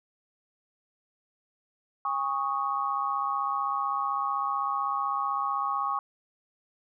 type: chord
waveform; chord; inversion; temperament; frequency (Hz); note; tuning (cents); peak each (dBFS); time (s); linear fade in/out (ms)
sine; Ab suspended fourth; none; equal with one note detuned; 812.1 / 1108.7 / 1244.5; Ab5 / Db6 / Eb6; -39 / 0 / 0; -33 / -28 / -33; 2.05-5.99; 2
effects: none